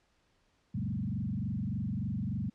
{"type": "tone with frequency modulation", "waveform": "sine", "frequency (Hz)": 158.4, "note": "D#3", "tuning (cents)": 31, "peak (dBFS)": -31, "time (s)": [0.74, 2.5], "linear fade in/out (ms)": 10, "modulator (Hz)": 23.4, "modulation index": 2.9, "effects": ["pink hiss -72 dBFS RMS until 2.54 s", "low-pass 6000 Hz 12 dB/octave"]}